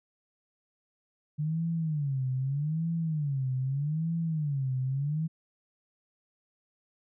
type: tone with vibrato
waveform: sine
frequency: 146.83 Hz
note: D3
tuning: in tune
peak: -27 dBFS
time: 1.38-5.28 s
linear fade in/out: 20 ms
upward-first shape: sine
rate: 0.81 Hz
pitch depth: 220 cents each way
effects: none